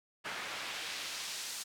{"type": "noise with band-pass filter sweep", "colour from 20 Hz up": "pink", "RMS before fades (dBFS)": -41, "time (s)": [0.24, 1.64], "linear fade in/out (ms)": 20, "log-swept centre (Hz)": [1700, 6600], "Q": 0.88, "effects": []}